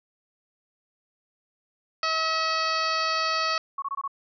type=harmonic tone; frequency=642 Hz; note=E5; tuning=46 cents flat; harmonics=1 / 2 / 3 / 4 / 5 / 6 / 7 / 8 / 9; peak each=-33 / -26 / -33 / -33 / -39 / -40 / -30 / -38 / -43 dBFS; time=2.03-3.58 s; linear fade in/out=2 ms
type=tone bursts; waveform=sine; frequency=1108.7 Hz; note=C#6; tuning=in tune; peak=-27 dBFS; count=5; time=3.78-4.078 s; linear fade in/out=5 ms; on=42 ms; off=22 ms
effects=none